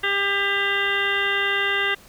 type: harmonic tone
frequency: 398.8 Hz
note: G4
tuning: 30 cents sharp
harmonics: 1 / 2 / 3 / 4 / 5 / 7 / 8 / 9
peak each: -29 / -34 / -30 / -25 / -24 / -27 / -34 / -32 dBFS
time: 0.03-1.95 s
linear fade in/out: 10 ms
effects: pink hiss -49 dBFS RMS until 2.08 s